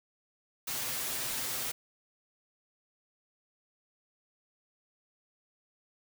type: noise with comb filter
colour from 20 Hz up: white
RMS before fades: -35 dBFS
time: 0.67-1.72 s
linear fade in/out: 10 ms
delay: 7.8 ms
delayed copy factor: +0.75
effects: none